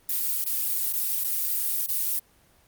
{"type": "noise with dropouts", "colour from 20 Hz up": "violet", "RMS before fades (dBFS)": -26, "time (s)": [0.09, 2.19], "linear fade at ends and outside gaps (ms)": 2, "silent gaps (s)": [[0.441, 0.462], [0.926, 0.935], [1.237, 1.245], [1.861, 1.887]], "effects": ["pink hiss -60 dBFS RMS until 2.67 s", "Opus 24 kbps"]}